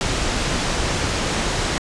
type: low-pass noise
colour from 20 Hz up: pink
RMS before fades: -22 dBFS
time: 0.01-1.78 s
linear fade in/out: 0 ms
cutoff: 7900 Hz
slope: 24 dB/octave
effects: resampled to 24000 Hz